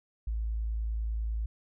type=tone; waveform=sine; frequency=55 Hz; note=A1; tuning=in tune; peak=-29 dBFS; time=0.27-1.46 s; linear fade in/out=5 ms; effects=none